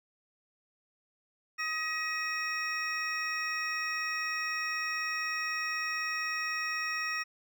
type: tone cluster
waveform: triangle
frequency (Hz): 1257 / 1906 / 2522 / 5550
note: D#6 / A#6 / D#7 / F8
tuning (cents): +17 / +38 / +23 / -12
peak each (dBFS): -36 / -33 / -36 / -38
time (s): 1.58-7.24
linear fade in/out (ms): 20
effects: none